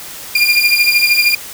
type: beating tone pair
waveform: 30% pulse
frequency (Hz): 2400 / 2413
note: D7 / D7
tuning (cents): +37 / +46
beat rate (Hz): 13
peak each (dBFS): -10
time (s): 0.35-1.35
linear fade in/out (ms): 5
effects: white hiss -30 dBFS RMS until 1.53 s